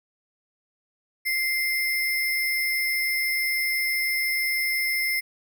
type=tone with sample-and-hold; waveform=sine; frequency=2093 Hz; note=C7; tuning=in tune; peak=-22 dBFS; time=1.25-5.21 s; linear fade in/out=20 ms; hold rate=7350 Hz; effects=none